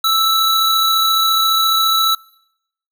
square tone pair together, 1318.5 / 3921 Hz, E6 / B7, 0 / -13 cents, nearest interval octave + perfect fifth, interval 1887 cents, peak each -16 dBFS, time 0.04-2.15 s, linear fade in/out 5 ms, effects noise-tail reverb RT60 0.8 s tail -25 dB re dry

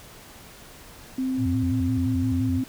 sine tone, 260.4 Hz, C4, 8 cents flat, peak -23 dBFS, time 1.18-2.64 s, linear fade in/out 5 ms
sine tone with vibrato, 99.7 Hz, G2, 30 cents sharp, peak -24 dBFS, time 1.37-2.63 s, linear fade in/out 50 ms, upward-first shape square, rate 5.8 Hz, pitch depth 200 cents each way
effects pink hiss -46 dBFS RMS until 2.68 s

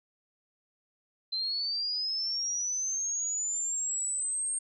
sine linear sweep, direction up, 4063 to 8610 Hz, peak -29 dBFS, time 1.32-4.59 s, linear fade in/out 10 ms, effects none

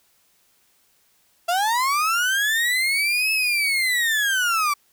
35% pulse linear two-way sweep, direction up then down, 670 to 2610 to 1140 Hz, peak -17 dBFS, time 1.48-4.74 s, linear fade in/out 10 ms, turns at 3.32 s, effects white hiss -62 dBFS RMS until 4.92 s

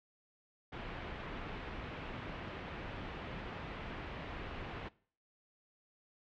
pink low-pass noise, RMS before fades -44 dBFS, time 0.72-4.89 s, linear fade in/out 10 ms, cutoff 3000 Hz, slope 24 dB/octave, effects noise-tail reverb RT60 0.5 s tail -22 dB re dry + MP3 64 kbps

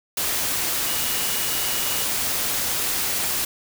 sine tone in noise, 2900 Hz, F#7, 35 cents flat, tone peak -34 dBFS, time 0.86-2.05 s, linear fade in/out 5 ms, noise white, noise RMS -24 dBFS, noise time 0.17-3.45 s, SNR -13 dB, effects none

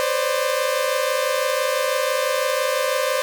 sawtooth tone cluster, 511 / 537 / 595 Hz, C5 / C5 / D5, -41 / +45 / +22 cents, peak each -20 dBFS, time 0-3.22 s, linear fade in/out 0 ms, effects none

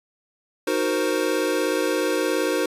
square chord, C half-diminished seventh, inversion first, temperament equal, 311.1 / 370 / 466.2 / 523.3 Hz, Eb4 / Gb4 / Bb4 / C5, 0 / 0 / 0 / 0 cents, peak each -27 dBFS, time 0.67-2.66 s, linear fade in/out 5 ms, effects resampled to 32000 Hz

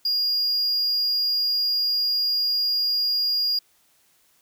triangle tone, 4841 Hz, D#8, 48 cents flat, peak -19 dBFS, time 0.05-3.59 s, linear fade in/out 5 ms, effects white hiss -62 dBFS RMS until 4.41 s

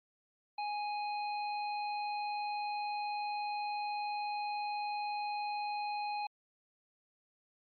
harmonic tone, 830.6 Hz, G#5, in tune, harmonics 1 / 3 / 5, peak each -35 / -45 / -48 dBFS, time 0.58-6.27 s, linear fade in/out 5 ms, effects Opus 48 kbps

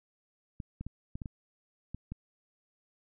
clicks, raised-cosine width 5 ms, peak -26 dBFS, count 8, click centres 0.602 / 0.81 / 0.866 / 1.155 / 1.218 / 1.258 / 1.946 / 2.12 s, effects none

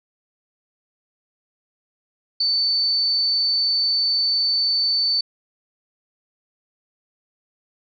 sine tone with amplitude modulation, 4523 Hz, C#8, 34 cents sharp, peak -15 dBFS, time 2.4-5.21 s, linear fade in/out 5 ms, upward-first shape sine, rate 224 Hz, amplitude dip 45%, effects none

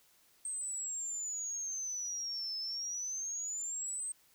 sine exponential two-way sweep, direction down then up, 8372 to 5210 to 8372 Hz, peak -36 dBFS, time 0.45-4.12 s, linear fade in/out 2 ms, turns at 2.58 s, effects white hiss -67 dBFS RMS until 4.34 s

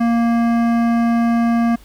sine tone with hard clipping, 233.1 Hz, A#3, in tune, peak -15 dBFS, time 0-1.76 s, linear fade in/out 10 ms, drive 14 dB, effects added 50 Hz sine -43 dBFS peak until 1.84 s + pink hiss -49 dBFS RMS until 1.84 s

